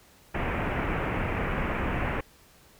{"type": "low-pass noise", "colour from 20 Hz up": "pink", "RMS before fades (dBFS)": -29, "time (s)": [0.34, 2.21], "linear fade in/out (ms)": 10, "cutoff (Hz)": 2600, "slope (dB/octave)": 48, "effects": ["pink hiss -57 dBFS RMS until 2.79 s"]}